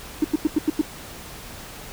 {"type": "tone bursts", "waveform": "triangle", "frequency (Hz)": 306.9, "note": "D#4", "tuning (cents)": -24, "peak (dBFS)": -11, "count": 6, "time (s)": [0.22, 0.814], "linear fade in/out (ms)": 5, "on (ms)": 24, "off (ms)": 90, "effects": ["tanh soft clip ceiling -12 dBFS", "pink hiss -39 dBFS RMS until 1.92 s"]}